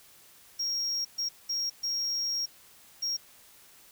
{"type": "tone bursts at uneven times", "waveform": "triangle", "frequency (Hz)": 5588, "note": "F8", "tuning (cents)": 0, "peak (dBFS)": -27, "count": 5, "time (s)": [[0.59, 1.05], [1.18, 1.29], [1.49, 1.7], [1.83, 2.46], [3.02, 3.17]], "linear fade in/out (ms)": 10, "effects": ["white hiss -56 dBFS RMS until 3.91 s"]}